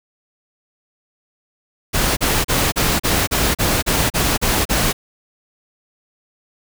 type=noise bursts; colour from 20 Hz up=pink; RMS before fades=-17 dBFS; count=11; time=1.93-4.93 s; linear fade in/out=20 ms; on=240 ms; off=36 ms; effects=none